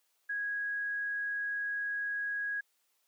sine tone, 1654 Hz, G#6, 8 cents flat, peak -32 dBFS, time 0.29-2.61 s, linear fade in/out 10 ms, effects white hiss -75 dBFS RMS until 3.07 s + high-pass 400 Hz 12 dB/octave

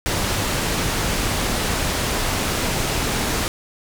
pink low-pass noise, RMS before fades -22 dBFS, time 0.06-3.48 s, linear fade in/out 0 ms, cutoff 11000 Hz, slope 12 dB/octave, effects none

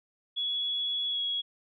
sine tone with pitch glide, 3373 to 3330 Hz, G#7 to G#7, +26 to +4 cents, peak -28 dBFS, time 0.36-1.42 s, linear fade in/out 20 ms, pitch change -22 cents, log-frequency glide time 1.1-1.19 s, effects none

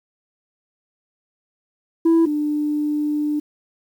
sine tone pair in turn, 330 / 297.7 Hz, E4 / D4, +2 / +24 cents, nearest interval major second, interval 178 cents, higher first, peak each -9 / -18 dBFS, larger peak first, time 2.05-2.26 / 2.26-3.4 s, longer second, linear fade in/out 10 ms, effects tanh soft clip ceiling -11 dBFS + 8-bit

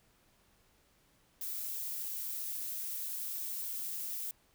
violet noise, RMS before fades -39 dBFS, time 1.41-4.31 s, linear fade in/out 2 ms, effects pink hiss -69 dBFS RMS until 4.54 s

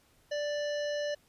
harmonic tone with a mistuned harmonic, 587.3 Hz, D5, in tune, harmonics 1 / 3 / 5 / 7 / 9 / 10, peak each -31 / -41 / -45 / -48 / -50 / -51 dBFS, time 0.31-1.15 s, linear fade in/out 10 ms, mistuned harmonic 10, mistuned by +48 cents, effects pink hiss -66 dBFS RMS until 1.28 s + resampled to 32000 Hz

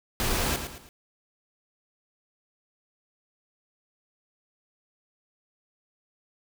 pink noise with echo, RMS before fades -27 dBFS, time 0.2-0.56 s, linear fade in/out 0 ms, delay 110 ms, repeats 3, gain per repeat -8 dB, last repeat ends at 0.89 s, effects none

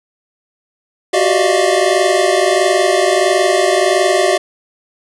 square tone cluster, 365 / 386.5 / 592 / 637 / 697 Hz, F#4 / G4 / D5 / D#5 / F5, -24 / -24 / +14 / +41 / -4 cents, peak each -18 dBFS, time 1.13-4.38 s, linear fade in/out 10 ms, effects resampled to 24000 Hz + 7-bit

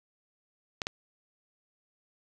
clicks, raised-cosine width 0.2 ms, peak -14 dBFS, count 2, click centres 0.818 / 0.869 s, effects none

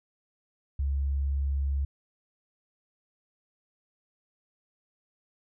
sine tone, 69.3 Hz, C#2, in tune, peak -25 dBFS, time 0.79-1.85 s, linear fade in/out 5 ms, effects none

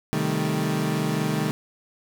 30% pulse chord, A half-diminished seventh, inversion first, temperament equal, 130.81 / 155.56 / 196 / 220 Hz, C3 / Eb3 / G3 / A3, 0 / 0 / 0 / 0 cents, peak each -29 / -23 / -27 / -26 dBFS, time 0.13-1.51 s, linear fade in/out 0 ms, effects none

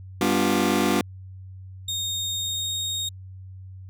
sawtooth chord, G dominant seventh, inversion none, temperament just, 196 / 245 / 294 / 352.8 Hz, G3 / B3 / D4 / F4, 0 / -14 / +2 / +18 cents, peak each -21 dBFS, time 0.21-1.01 s, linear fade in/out 2 ms
30% pulse tone with pitch glide, 3700 to 3721 Hz, A#7 to A#7, -14 to -4 cents, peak -23 dBFS, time 1.88-3.09 s, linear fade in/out 5 ms, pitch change +10 cents, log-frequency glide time 2.38-2.73 s
effects added 94 Hz sine -38 dBFS peak until 3.89 s

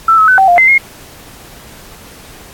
sine tone with pitch steps, 1328 / 1289 / 1510 / 770 / 702 / 2068 / 2147 Hz, E6 / E6 / F#6 / G5 / F5 / C7 / C7, +12 / -39 / +35 / -31 / +9 / -21 / +44 cents, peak -4 dBFS, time 0.08-0.78 s, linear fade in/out 5 ms, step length 100 ms, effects pink hiss -36 dBFS RMS until 2.53 s + AAC 64 kbps

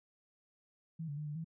sine tone with pitch steps, 162.3 / 144 / 150.9 / 148 / 162.7 Hz, E3 / D3 / D3 / D3 / E3, -27 / -34 / +47 / +14 / -22 cents, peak -38 dBFS, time 0.99-1.445 s, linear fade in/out 10 ms, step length 91 ms, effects none

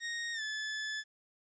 sawtooth tone with pitch glide, 1864.7 to 1729.8 Hz, A#6 to A6, 0 to -30 cents, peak -32 dBFS, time 0-1.04 s, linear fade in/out 50 ms, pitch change -130 cents, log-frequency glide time 0.33-0.42 s, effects resampled to 16000 Hz + 12-bit

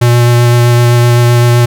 square tone with vibrato, 120.2 Hz, B2, 46 cents flat, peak -5 dBFS, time 0.01-1.66 s, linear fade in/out 10 ms, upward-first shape sine, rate 7.8 Hz, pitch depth 12 cents each way, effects none

